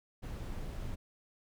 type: noise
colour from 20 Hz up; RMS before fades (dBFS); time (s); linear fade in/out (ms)
brown; -40; 0.22-0.96; 20
effects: none